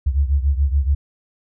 sine beating tone pair, 68.1 / 75.1 Hz, C#2 / D2, -30 / +39 cents, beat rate 7 Hz, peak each -16 / -20 dBFS, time 0.06-0.95 s, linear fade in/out 10 ms, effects none

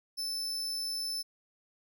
40% pulse tone, 5274 Hz, E8, in tune, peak -32 dBFS, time 0.17-1.23 s, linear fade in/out 20 ms, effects none

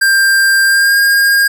square tone with pitch glide, 1588 to 1618.6 Hz, G6 to G#6, +22 to -45 cents, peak -8 dBFS, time 0.01-1.48 s, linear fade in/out 10 ms, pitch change +33 cents, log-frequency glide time 0.65-0.97 s, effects none

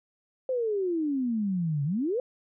sine exponential two-way sweep, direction down then up, 529 to 137.9 to 529 Hz, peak -25 dBFS, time 0.49-2.2 s, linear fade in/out 2 ms, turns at 1.84 s, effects none

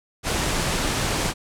pink low-pass noise, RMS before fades -24 dBFS, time 0.23-1.34 s, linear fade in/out 50 ms, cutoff 10000 Hz, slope 24 dB/octave, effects none

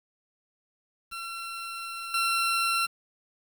20% pulse tone with level steps, 1357 Hz, E6, 50 cents sharp, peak -30 / -19 dBFS, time 1.11-2.87 s, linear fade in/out 20 ms, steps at 2.14 s, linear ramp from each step 2 ms, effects 8-bit

